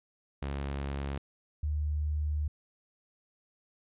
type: tone pair in turn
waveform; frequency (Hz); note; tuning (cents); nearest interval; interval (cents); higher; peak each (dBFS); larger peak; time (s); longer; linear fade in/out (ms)
sawtooth / sine; 69.6 / 75.09; C#2 / D2; +8 / +39; minor second; 131; second; -29 / -28; second; 0.42-1.18 / 1.63-2.48; second; 5
effects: resampled to 8000 Hz